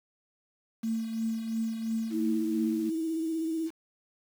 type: tone with tremolo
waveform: sine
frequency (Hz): 224.6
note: A3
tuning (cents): +36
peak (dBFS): -26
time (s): 0.83-2.9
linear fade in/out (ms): 10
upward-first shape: triangle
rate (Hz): 2.9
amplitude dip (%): 60
type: tone with vibrato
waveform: sine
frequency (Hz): 323.3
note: E4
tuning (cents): -34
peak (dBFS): -28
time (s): 2.1-3.71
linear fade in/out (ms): 50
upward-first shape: sine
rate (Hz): 16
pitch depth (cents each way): 34
effects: 8-bit